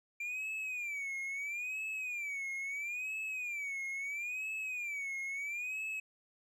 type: tone with vibrato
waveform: triangle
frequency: 2366 Hz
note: D7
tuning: 12 cents sharp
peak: -35 dBFS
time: 0.2-6 s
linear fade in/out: 5 ms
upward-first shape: sine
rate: 0.75 Hz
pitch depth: 160 cents each way
effects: none